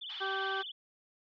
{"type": "tone with vibrato", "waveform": "sine", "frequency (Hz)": 3249, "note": "G#7", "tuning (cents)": -39, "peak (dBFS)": -40, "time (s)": [0.01, 0.72], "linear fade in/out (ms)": 10, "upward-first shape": "sine", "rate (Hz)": 20, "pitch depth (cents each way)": 170}
{"type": "band-pass noise", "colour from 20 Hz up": "white", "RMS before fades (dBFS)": -50, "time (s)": [0.09, 0.63], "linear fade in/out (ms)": 10, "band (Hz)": [780, 4400], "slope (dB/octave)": 48}
{"type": "harmonic tone", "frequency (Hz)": 387.3, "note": "G4", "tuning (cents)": -21, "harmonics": [1, 2, 3, 4], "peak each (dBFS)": [-39, -39, -39, -36], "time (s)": [0.2, 0.63], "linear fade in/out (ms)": 20}
{"effects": []}